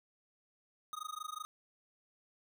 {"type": "tone with amplitude modulation", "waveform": "square", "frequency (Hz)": 1244.5, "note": "D#6", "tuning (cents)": 0, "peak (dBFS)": -38, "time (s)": [0.93, 1.45], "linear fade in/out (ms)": 0, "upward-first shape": "sine", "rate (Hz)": 25.4, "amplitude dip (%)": 100, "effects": []}